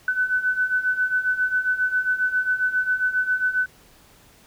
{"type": "beating tone pair", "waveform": "sine", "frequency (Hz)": [1500, 1507.4], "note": ["F#6", "F#6"], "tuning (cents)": [23, 32], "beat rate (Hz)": 7.4, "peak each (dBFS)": [-25, -21], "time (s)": [0.08, 3.66], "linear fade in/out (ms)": 2, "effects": ["pink hiss -53 dBFS RMS until 4.46 s"]}